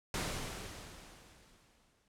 pink noise with exponential decay, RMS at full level -35 dBFS, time 0.14-2.08 s, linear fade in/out 2 ms, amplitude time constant 420 ms, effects low-pass 10000 Hz 12 dB/octave

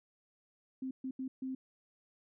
sine tone bursts at uneven times, 261.6 Hz, C4, in tune, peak -36 dBFS, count 4, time 0.82-0.91 / 1.04-1.11 / 1.19-1.28 / 1.42-1.55 s, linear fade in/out 5 ms, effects none

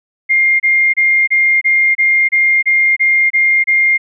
sine tone bursts, 2117 Hz, C7, 20 cents sharp, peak -8 dBFS, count 11, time 0.29-3.98 s, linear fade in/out 20 ms, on 310 ms, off 28 ms, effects none

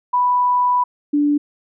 sine tone pair in turn, 987.8 / 292 Hz, B5 / D4, 0 / -10 cents, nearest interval octave + major sixth, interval 2110 cents, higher first, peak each -13 dBFS, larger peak neither, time 0.13-0.84 / 1.13-1.38 s, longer first, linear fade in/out 10 ms, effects none

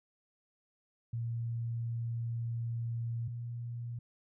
sine tone pair in turn, 116.54 / 118.71 Hz, A#2 / A#2, 0 / +32 cents, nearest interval unison, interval 32 cents, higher second, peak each -33 / -37 dBFS, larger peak first, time 1.13-3.28 / 3.28-3.99 s, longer first, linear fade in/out 5 ms, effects none

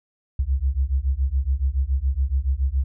sine beating tone pair, 63.7 / 70.8 Hz, C2 / C#2, -46 / +37 cents, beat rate 7.1 Hz, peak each -22 dBFS, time 0.39-2.84 s, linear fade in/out 5 ms, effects none

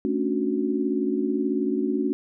sine chord, D major seventh, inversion second, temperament just, 220.2 / 275.3 / 293.7 / 367.1 Hz, A3 / C#4 / D4 / F#4, +2 / -12 / 0 / -14 cents, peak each -28 / -26 / -29 / -27 dBFS, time 0.05-2.13 s, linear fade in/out 0 ms, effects none

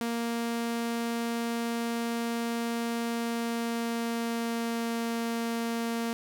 sawtooth tone with pitch glide, 233.1 to 231.4 Hz, A#3 to A#3, 0 to -13 cents, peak -25 dBFS, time 0.01-6.13 s, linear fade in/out 0 ms, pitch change -13 cents, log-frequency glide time 3.01-4.95 s, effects none

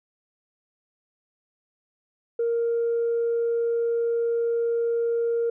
sine tone, 466.2 Hz, A#4, in tune, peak -20 dBFS, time 2.39-5.5 s, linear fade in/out 5 ms, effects tanh soft clip ceiling -18 dBFS

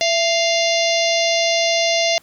harmonic tone with a mistuned harmonic, 698.5 Hz, F5, in tune, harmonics 1 / 3 / 4 / 5 / 6 / 7 / 8 / 9, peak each -18 / -23 / -24 / -25 / -26 / -26 / -27 / -28 dBFS, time 0.01-2.18 s, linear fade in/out 0 ms, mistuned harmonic 1, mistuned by -76 cents, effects pink hiss -52 dBFS RMS until 2.22 s + high-pass 100 Hz 12 dB/octave

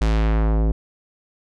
square tone with low-pass filter sweep, 54.3 Hz, A1, 22 cents flat, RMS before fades -18 dBFS, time 0.01-0.72 s, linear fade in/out 5 ms, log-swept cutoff 7200 to 460 Hz, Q 0.84, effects none

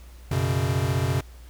square chord, F# suspended fourth, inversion none, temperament equal, 92.5 / 123.47 / 138.59 Hz, F#2 / B2 / C#3, 0 / 0 / 0 cents, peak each -27 dBFS, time 0.31-1.21 s, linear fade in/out 5 ms, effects added 60 Hz sine -42 dBFS peak until 1.49 s + pink hiss -54 dBFS RMS until 1.49 s

